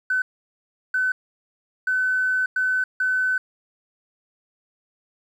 triangle tone bursts at uneven times, 1513 Hz, F#6, 38 cents sharp, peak -15 dBFS, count 5, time 0.1-0.22 / 0.94-1.12 / 1.87-2.46 / 2.56-2.84 / 3-3.38 s, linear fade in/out 5 ms, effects tanh soft clip ceiling -17 dBFS

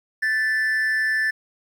triangle tone with amplitude modulation, 1760 Hz, A6, in tune, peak -15 dBFS, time 0.22-1.31 s, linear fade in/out 10 ms, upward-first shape sine, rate 228 Hz, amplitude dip 50%, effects 9-bit

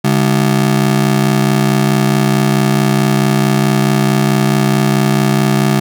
35% pulse ring-modulated tone, 172.1 Hz, F3, 25 cents flat, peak -5 dBFS, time 0.04-5.8 s, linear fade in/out 10 ms, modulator 32.3 Hz, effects none

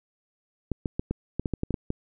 clicks, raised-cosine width 3 ms, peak -14 dBFS, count 11, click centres 0.717 / 0.858 / 0.995 / 1.11 / 1.396 / 1.458 / 1.537 / 1.634 / 1.707 / 1.742 / 1.904 s, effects none

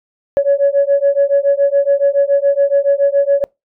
sine beating tone pair, 558 / 565.1 Hz, C#5 / C#5, +11 / +33 cents, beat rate 7.1 Hz, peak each -12 dBFS, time 0.37-3.44 s, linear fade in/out 0 ms, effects noise-tail reverb RT60 0.2 s tail -26 dB re dry + tanh soft clip ceiling -4 dBFS

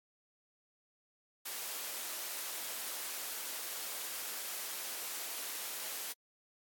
white high-pass noise, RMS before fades -41 dBFS, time 1.45-6.13 s, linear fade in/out 10 ms, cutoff 370 Hz, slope 12 dB/octave, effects AAC 64 kbps

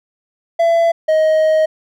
triangle tone pair in turn, 671 / 627.7 Hz, E5 / D#5, +31 / +15 cents, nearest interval minor second, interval 116 cents, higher first, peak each -8 dBFS, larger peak neither, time 0.59-0.92 / 1.08-1.66 s, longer second, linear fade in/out 10 ms, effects none

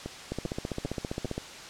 two click trains, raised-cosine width 2 ms, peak -21 / -18 dBFS, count 4 / 17, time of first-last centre 0.06-1.255 / 0.32-1.38 s, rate 2.51 / 15.1 Hz, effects white hiss -43 dBFS RMS until 1.69 s + low-pass 6000 Hz 12 dB/octave

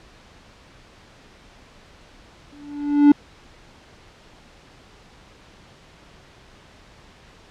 triangle tone with exponential growth, 290.3 Hz, D4, 20 cents flat, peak -4 dBFS, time 2.52-3.12 s, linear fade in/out 5 ms, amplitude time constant 130 ms, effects pink hiss -49 dBFS RMS until 7.5 s + low-pass 5000 Hz 12 dB/octave

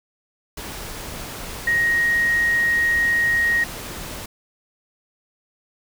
sine tone in noise, 1877 Hz, A#6, 11 cents sharp, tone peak -16 dBFS, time 1.67-3.64 s, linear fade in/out 5 ms, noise pink, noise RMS -33 dBFS, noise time 0.57-4.26 s, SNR +14 dB, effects none

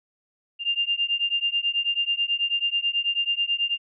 sine beating tone pair, 2794 / 2803.2 Hz, F7 / F7, 0 / +6 cents, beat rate 9.2 Hz, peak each -25 dBFS, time 0.59-3.78 s, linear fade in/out 50 ms, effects none

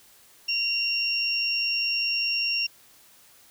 sine tone pair together, 2765 / 5515 Hz, F7 / F8, -18 / -23 cents, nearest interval octave, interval 1195 cents, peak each -26 dBFS, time 0.48-2.67 s, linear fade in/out 10 ms, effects white hiss -55 dBFS RMS until 3.5 s

